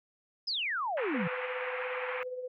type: exponential sweep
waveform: sine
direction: down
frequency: 5280 to 154.1 Hz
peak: -30 dBFS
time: 0.47-1.28 s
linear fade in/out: 10 ms
type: band-pass noise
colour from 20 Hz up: white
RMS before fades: -38 dBFS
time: 0.97-2.23 s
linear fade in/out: 0 ms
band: 770 to 2500 Hz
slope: 48 dB/octave
type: tone with tremolo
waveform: sine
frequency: 504 Hz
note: B4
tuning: 35 cents sharp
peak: -33 dBFS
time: 1.14-2.48 s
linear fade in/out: 5 ms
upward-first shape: triangle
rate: 17 Hz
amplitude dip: 60%
effects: none